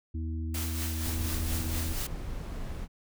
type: harmonic tone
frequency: 80.5 Hz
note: E2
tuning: 41 cents flat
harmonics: 1 / 3 / 4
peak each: -31 / -41 / -43 dBFS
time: 0.14-1.94 s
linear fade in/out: 10 ms
type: noise with tremolo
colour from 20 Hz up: white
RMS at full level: -36 dBFS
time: 0.54-2.07 s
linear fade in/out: 5 ms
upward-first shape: sine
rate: 4.2 Hz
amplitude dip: 45%
type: noise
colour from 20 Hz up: brown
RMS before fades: -36 dBFS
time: 1.02-2.88 s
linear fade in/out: 50 ms
effects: none